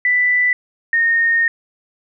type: tone pair in turn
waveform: sine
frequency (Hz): 1983 / 1843.8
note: B6 / A#6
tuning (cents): +7 / -19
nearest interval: minor second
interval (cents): 126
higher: first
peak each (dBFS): -12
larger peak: neither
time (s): 0.05-0.53 / 0.93-1.48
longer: second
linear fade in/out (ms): 2
effects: none